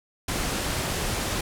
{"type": "low-pass noise", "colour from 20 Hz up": "pink", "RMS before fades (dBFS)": -28, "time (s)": [0.28, 1.41], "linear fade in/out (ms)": 5, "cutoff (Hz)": 12000, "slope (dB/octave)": 24, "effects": []}